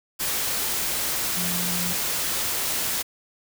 sine tone in noise, 176.9 Hz, F3, 23 cents sharp, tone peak -30 dBFS, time 1.36-1.94 s, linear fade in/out 20 ms, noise white, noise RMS -26 dBFS, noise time 0.19-3.03 s, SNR -7 dB, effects none

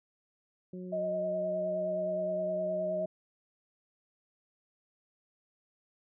harmonic tone, 182.4 Hz, F#3, 24 cents flat, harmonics 1 / 2 / 3, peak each -40 / -44 / -52 dBFS, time 0.73-3.06 s, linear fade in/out 5 ms
sine tone with vibrato, 625 Hz, D#5, 8 cents sharp, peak -30 dBFS, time 0.92-3.06 s, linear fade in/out 10 ms, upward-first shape triangle, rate 9.6 Hz, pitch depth 37 cents each way
effects none

